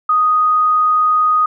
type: tone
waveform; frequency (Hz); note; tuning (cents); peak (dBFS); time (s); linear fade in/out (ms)
sine; 1244.5; D#6; 0; -10; 0.09-1.46; 5
effects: none